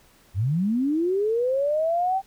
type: linear sweep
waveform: sine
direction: up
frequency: 83.7 to 784 Hz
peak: -20 dBFS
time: 0.34-2.22 s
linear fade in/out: 50 ms
effects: pink hiss -57 dBFS RMS until 2.26 s

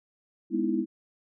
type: chord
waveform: sine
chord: E major seventh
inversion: first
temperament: just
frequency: 206 / 247.2 / 309 / 329.6 Hz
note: G#3 / B3 / D#4 / E4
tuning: -14 / +2 / -12 / 0 cents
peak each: -31 / -30 / -31 / -28 dBFS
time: 0.5-0.86 s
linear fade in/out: 50 ms
effects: none

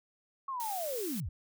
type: linear sweep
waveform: sine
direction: down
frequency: 1112 to 55 Hz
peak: -34 dBFS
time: 0.48-1.29 s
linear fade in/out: 5 ms
type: noise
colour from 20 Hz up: blue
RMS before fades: -41 dBFS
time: 0.6-1.2 s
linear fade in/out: 0 ms
effects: none

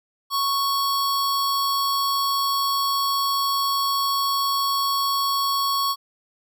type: tone pair together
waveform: square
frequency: 1108.7 / 4435 Hz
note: C#6 / C#8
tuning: 0 / 0 cents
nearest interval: 2 octaves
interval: 2400 cents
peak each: -22 / -27 dBFS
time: 0.3-5.96 s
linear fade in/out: 50 ms
effects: none

